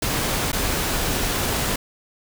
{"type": "noise with dropouts", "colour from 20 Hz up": "pink", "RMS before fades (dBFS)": -23, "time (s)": [0.02, 1.76], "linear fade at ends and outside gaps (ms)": 5, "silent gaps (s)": [0.518, 0.529], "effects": []}